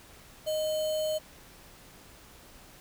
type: tone with sample-and-hold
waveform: sine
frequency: 620 Hz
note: D#5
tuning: 6 cents flat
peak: -27 dBFS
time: 0.46-1.19 s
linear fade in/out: 20 ms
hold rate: 3675 Hz
effects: pink hiss -53 dBFS RMS until 2.8 s